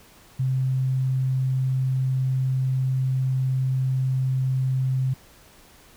sine tone, 130.81 Hz, C3, in tune, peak -20 dBFS, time 0.39-5.14 s, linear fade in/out 10 ms, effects pink hiss -52 dBFS RMS until 5.96 s

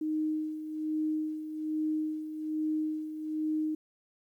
sine tone with tremolo, 310 Hz, D#4, 6 cents flat, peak -27 dBFS, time 0.01-3.75 s, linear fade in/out 5 ms, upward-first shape sine, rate 1.2 Hz, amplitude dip 65%, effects 11-bit

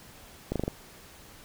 slowing click train, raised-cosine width 2 ms, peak -15 dBFS, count 5, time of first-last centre 0.52-0.679 s, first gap 37 ms, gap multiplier 1.05, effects pink hiss -51 dBFS RMS until 1.44 s

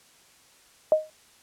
sine tone with exponential decay, 622.3 Hz, D#5, in tune, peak -12 dBFS, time 0.92-1.1 s, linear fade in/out 1 ms, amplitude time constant 38 ms, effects white hiss -57 dBFS RMS until 1.42 s + low-pass 10000 Hz 12 dB/octave

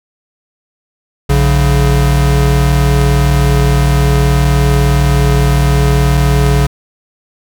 square tone pair together, 60 / 140.58 Hz, B1 / C#3, -49 / +25 cents, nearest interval octave + minor third, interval 1474 cents, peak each -11 dBFS, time 1.29-6.67 s, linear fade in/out 10 ms, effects none

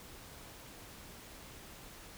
silence, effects pink hiss -52 dBFS RMS until 2.17 s

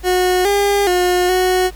30% pulse tone with pitch steps, 364.7 / 403.6 / 359.2 / 368.2 Hz, F#4 / G#4 / F4 / F#4, -25 / -49 / +49 / -8 cents, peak -10 dBFS, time 0.03-1.71 s, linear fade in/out 50 ms, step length 420 ms, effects added 50 Hz sine -33 dBFS peak until 1.75 s + pink hiss -44 dBFS RMS until 1.75 s

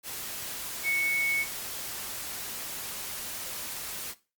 sine tone in noise, 2214 Hz, C#7, 3 cents flat, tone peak -24 dBFS, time 0.83-1.46 s, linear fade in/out 50 ms, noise white, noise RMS -37 dBFS, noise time 0.03-4.15 s, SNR +10 dB, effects noise-tail reverb RT60 0.3 s tail -17 dB re dry + Opus 48 kbps

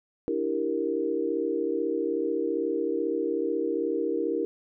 sine chord, E half-diminished seventh, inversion third, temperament equal, 293.7 / 329.6 / 392 / 466.2 Hz, D4 / E4 / G4 / Bb4, 0 / 0 / 0 / 0 cents, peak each -33 / -30 / -31 / -29 dBFS, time 0.28-4.45 s, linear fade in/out 0 ms, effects none

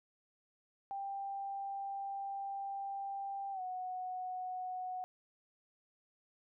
sine tone with pitch glide, 790 to 737.1 Hz, G5 to F#5, +13 to -7 cents, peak -38 dBFS, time 0.91-5.04 s, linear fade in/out 0 ms, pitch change -120 cents, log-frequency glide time 3.52-3.61 s, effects none

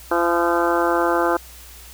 harmonic tone with a mistuned harmonic, 171 Hz, F3, 36 cents flat, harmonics 2 / 3 / 4 / 5 / 6 / 7 / 8 / 9, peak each -21 / -23 / -24 / -25 / -26 / -26 / -27 / -28 dBFS, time 0.11-1.37 s, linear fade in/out 5 ms, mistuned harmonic 7, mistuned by +36 cents, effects added 60 Hz sine -43 dBFS peak until 1.93 s + white hiss -43 dBFS RMS until 1.93 s

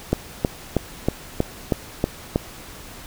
click train, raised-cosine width 2 ms, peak -4 dBFS, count 8, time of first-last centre 0.13-2.359 s, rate 3.14 Hz, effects pink hiss -40 dBFS RMS until 3.06 s

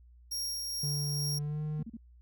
sawtooth tone with tremolo, 5588 Hz, F8, in tune, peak -30 dBFS, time 0.31-1.39 s, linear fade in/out 10 ms, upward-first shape sine, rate 2.3 Hz, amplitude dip 25%
triangle tone with pitch glide, 144.8 to 152.35 Hz, D3 to D#3, -24 to -36 cents, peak -30 dBFS, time 0.83-1.83 s, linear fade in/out 5 ms, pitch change +88 cents, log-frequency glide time 1.33-1.62 s
sine tone bursts, 227 Hz, A#3, 46 cents flat, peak -39 dBFS, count 3, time 1.79-1.97 s, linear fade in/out 5 ms, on 36 ms, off 36 ms
effects added 60 Hz sine -54 dBFS peak until 2.21 s

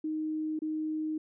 sine tone with dropouts, 311.1 Hz, D#4, in tune, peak -30 dBFS, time 0.04-1.18 s, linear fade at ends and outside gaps 5 ms, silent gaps 0.591-0.619 s, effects none

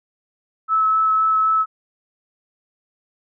sine tone with vibrato, 1300 Hz, E6, 24 cents flat, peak -14 dBFS, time 0.68-1.66 s, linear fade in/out 50 ms, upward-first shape sine, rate 3.9 Hz, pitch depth 9 cents each way, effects none

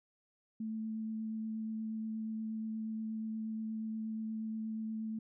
sine tone with vibrato, 220 Hz, A3, in tune, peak -36 dBFS, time 0.6-5.19 s, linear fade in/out 5 ms, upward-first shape triangle, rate 8.4 Hz, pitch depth 12 cents each way, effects none

